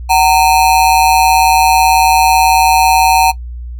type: ring-modulated tone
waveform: square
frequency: 839 Hz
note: G#5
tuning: 17 cents sharp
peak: -4 dBFS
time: 0.09-3.32 s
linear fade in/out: 20 ms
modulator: 79.1 Hz
effects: noise-tail reverb RT60 0.1 s tail -19 dB re dry + added 60 Hz sine -22 dBFS peak until 3.79 s